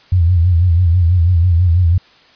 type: tone with vibrato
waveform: sine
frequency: 87.1 Hz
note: F2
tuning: 4 cents flat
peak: -8 dBFS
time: 0.12-1.98 s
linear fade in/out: 5 ms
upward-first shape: sine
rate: 6.1 Hz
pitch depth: 98 cents each way
effects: white hiss -47 dBFS RMS until 2.35 s + resampled to 11025 Hz